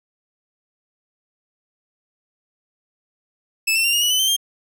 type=tone with pitch steps; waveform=sawtooth; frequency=2621 / 2696 / 2774 / 2853 / 2935 / 3019 / 3106 / 3195 Hz; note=E7 / E7 / F7 / F7 / F#7 / F#7 / G7 / G7; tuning=-11 / +38 / -12 / +36 / -15 / +34 / -17 / +32 cents; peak=-13 dBFS; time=3.67-4.366 s; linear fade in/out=10 ms; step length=87 ms; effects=none